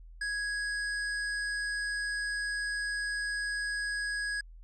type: tone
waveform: square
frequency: 1661.2 Hz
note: G#6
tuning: in tune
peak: -32 dBFS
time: 0.21-4.41 s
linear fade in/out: 5 ms
effects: added 41 Hz sine -47 dBFS peak until 4.63 s + resampled to 24000 Hz